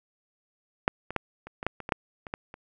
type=clicks; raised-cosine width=0.5 ms; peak=-6 / -20 / -11 / -26 / -20 / -10 / -23 / -19 / -8 / -24 / -16 / -27 dBFS; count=12; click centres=0.879 / 1.106 / 1.163 / 1.47 / 1.629 / 1.666 / 1.803 / 1.891 / 1.922 / 2.268 / 2.339 / 2.541 s; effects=none